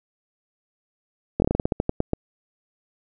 slowing click train, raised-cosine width 2 ms, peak -7 dBFS, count 13, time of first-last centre 1.4-2.134 s, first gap 21 ms, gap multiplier 1.18, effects none

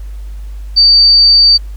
sine tone, 4612 Hz, D8, 32 cents flat, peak -3 dBFS, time 0.76-1.58 s, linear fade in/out 20 ms, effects added 50 Hz sine -22 dBFS peak until 1.76 s + pink hiss -47 dBFS RMS until 1.76 s

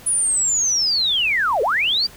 sine linear two-way sweep, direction down then up, 9956 to 406.1 to 4828 Hz, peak -16 dBFS, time 0.06-2.07 s, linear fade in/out 10 ms, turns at 1.62 s, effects pink hiss -43 dBFS RMS until 2.16 s

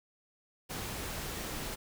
pink noise, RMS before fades -39 dBFS, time 0.69-1.76 s, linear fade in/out 20 ms, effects none

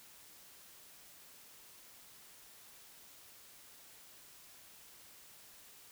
silence, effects white hiss -58 dBFS RMS until 5.91 s

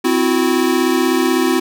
square tone cluster, 258.9 / 330.3 / 366.4 Hz, C4 / E4 / F#4, -18 / +4 / -17 cents, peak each -18 dBFS, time 0.04-1.6 s, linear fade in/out 10 ms, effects none

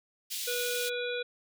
pink high-pass noise, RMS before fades -36 dBFS, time 0.3-0.9 s, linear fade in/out 20 ms, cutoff 3000 Hz, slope 24 dB/octave
harmonic tone, 487.7 Hz, B4, 22 cents flat, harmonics 1 / 3 / 5 / 7 / 8, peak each -33 / -38 / -40 / -41 / -42 dBFS, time 0.47-1.23 s, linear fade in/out 10 ms
effects none

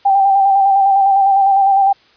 sine tone with vibrato, 785 Hz, G5, 2 cents sharp, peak -8 dBFS, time 0.05-1.93 s, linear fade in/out 10 ms, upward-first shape square, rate 9.9 Hz, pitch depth 25 cents each way, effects white hiss -50 dBFS RMS until 2.16 s + resampled to 11025 Hz

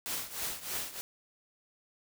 white noise with tremolo, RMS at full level -34 dBFS, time 0.06-1.01 s, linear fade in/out 0 ms, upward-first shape triangle, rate 3.2 Hz, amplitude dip 85%, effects none

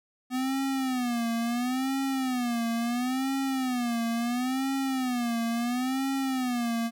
square tone with vibrato, 250 Hz, B3, 21 cents sharp, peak -27 dBFS, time 0.3-6.91 s, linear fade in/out 50 ms, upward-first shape sine, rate 0.73 Hz, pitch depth 140 cents each way, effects none

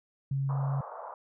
sine tone, 136.8 Hz, C#3, 23 cents flat, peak -27 dBFS, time 0.31-0.81 s, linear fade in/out 5 ms
white band-pass noise, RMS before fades -42 dBFS, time 0.49-1.14 s, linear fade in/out 2 ms, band 510 to 1200 Hz, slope 48 dB/octave
effects none

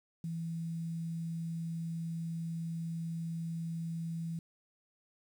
sine tone with quantisation, 165.5 Hz, E3, 7 cents sharp, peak -35 dBFS, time 0.24-4.39 s, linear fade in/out 2 ms, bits 10, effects none

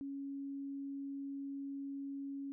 sine tone, 277.2 Hz, C#4, in tune, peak -40 dBFS, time 0.01-2.52 s, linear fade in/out 0 ms, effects none

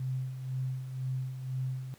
sine tone with tremolo, 130 Hz, C3, 11 cents flat, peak -29 dBFS, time 0-1.94 s, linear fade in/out 0 ms, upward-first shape sine, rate 2 Hz, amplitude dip 60%, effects pink hiss -60 dBFS RMS until 1.98 s + high-pass 80 Hz 12 dB/octave

